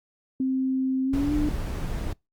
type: tone with pitch glide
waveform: sine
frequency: 262.3 to 297.8 Hz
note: C4 to D4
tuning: +4 to +24 cents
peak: -22 dBFS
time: 0.4-1.49 s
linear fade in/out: 2 ms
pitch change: +220 cents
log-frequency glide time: 1.05-1.34 s
type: noise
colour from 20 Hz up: brown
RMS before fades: -29 dBFS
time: 1.13-2.13 s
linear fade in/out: 5 ms
effects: noise-tail reverb RT60 0.2 s tail -26 dB re dry + Opus 48 kbps